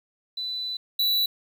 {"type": "tone pair in turn", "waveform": ["sine", "square"], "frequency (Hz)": [3989, 3950], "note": ["B7", "B7"], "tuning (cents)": [17, 0], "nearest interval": "unison", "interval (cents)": 17, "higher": "first", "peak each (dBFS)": [-28, -21], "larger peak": "second", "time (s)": [[0.37, 0.77], [0.99, 1.26]], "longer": "first", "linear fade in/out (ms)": 5, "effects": ["9-bit"]}